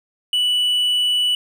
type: tone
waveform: triangle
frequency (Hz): 2960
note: F#7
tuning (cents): 0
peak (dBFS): -14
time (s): 0.33-1.35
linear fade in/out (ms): 2
effects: none